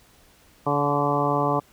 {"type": "harmonic tone with a mistuned harmonic", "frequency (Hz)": 144, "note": "D3", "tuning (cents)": -34, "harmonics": [1, 2, 3, 4, 5, 6, 7, 8], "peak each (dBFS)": [-28, -28, -28, -28, -28, -28, -28, -28], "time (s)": [0.66, 1.6], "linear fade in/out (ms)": 10, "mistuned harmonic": 7, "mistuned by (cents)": 29, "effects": ["pink hiss -56 dBFS RMS until 1.72 s"]}